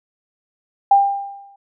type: tone with exponential decay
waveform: sine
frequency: 797 Hz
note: G5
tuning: 28 cents sharp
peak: -6 dBFS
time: 0.91-1.56 s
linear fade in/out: 5 ms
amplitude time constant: 140 ms
effects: none